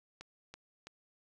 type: click train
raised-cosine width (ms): 0.2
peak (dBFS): -30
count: 3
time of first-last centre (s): 0.21-0.87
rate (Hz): 3.03
effects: none